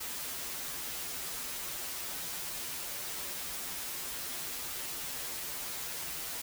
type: noise with comb filter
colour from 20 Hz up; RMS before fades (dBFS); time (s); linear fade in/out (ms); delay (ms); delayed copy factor
white; -39; 0-6.42; 10; 9.6; -0.95
effects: none